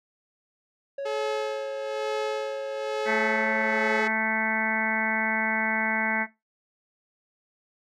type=tone with pitch glide; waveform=triangle; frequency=554.4 to 546.1 Hz; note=C#5 to C#5; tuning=0 to -26 cents; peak=-27 dBFS; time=0.98-4 s; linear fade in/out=5 ms; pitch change=-26 cents; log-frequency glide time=1.17-1.44 s
type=tone with tremolo; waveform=sawtooth; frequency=428.6 Hz; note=A4; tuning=45 cents flat; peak=-23 dBFS; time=1.05-4.08 s; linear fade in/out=10 ms; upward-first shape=sine; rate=1.1 Hz; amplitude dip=70%
type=harmonic tone; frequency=220.1 Hz; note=A3; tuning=1 cent sharp; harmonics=1 / 2 / 3 / 4 / 5 / 6 / 7 / 8 / 9 / 10; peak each=-32 / -42 / -33 / -31 / -41 / -42 / -30 / -35 / -30 / -30 dBFS; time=3.05-6.27 s; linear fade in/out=50 ms
effects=noise-tail reverb RT60 0.2 s tail -17 dB re dry + low-pass 5000 Hz 12 dB/octave